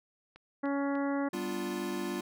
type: click train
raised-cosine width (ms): 0.3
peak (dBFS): -36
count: 3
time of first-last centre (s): 0.36-0.953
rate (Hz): 3.37
type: harmonic tone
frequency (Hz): 280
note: C#4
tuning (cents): +18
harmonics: 1 / 2 / 3 / 4 / 5 / 6 / 7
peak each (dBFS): -30 / -36 / -40 / -42 / -44 / -46 / -47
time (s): 0.63-1.29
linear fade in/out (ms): 10
type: chord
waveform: square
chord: G dominant seventh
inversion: none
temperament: equal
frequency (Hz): 196 / 246.9 / 293.7 / 349.2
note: G3 / B3 / D4 / F4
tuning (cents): 0 / 0 / 0 / 0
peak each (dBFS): -40 / -41 / -41 / -37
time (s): 1.33-2.21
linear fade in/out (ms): 5
effects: none